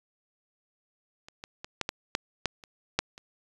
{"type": "clicks", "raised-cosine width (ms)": 0.2, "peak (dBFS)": [-28, -23, -21, -11, -12, -8, -9, -30, -6, -28], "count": 10, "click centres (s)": [1.285, 1.439, 1.645, 1.813, 1.891, 2.151, 2.457, 2.638, 2.99, 3.179], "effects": ["resampled to 24000 Hz", "8-bit"]}